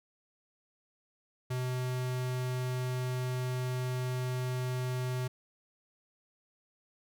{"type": "tone", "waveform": "square", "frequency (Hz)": 126.8, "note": "B2", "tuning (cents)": 46, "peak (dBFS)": -32, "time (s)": [1.5, 5.28], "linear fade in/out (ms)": 10, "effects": []}